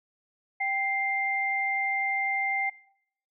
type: tone pair together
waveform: sine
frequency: 784 / 2096 Hz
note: G5 / C7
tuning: 0 / +2 cents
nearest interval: octave + perfect fourth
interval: 1702 cents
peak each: -30 / -27 dBFS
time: 0.6-2.7 s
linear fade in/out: 10 ms
effects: noise-tail reverb RT60 0.7 s tail -21 dB re dry